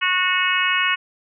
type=harmonic tone with a mistuned harmonic; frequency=366.7 Hz; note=F#4; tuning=15 cents flat; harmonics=3 / 4 / 5 / 6 / 7 / 8; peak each=-24 / -24 / -24 / -24 / -24 / -24 dBFS; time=0.01-0.96 s; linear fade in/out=20 ms; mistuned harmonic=8; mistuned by=-18 cents; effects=none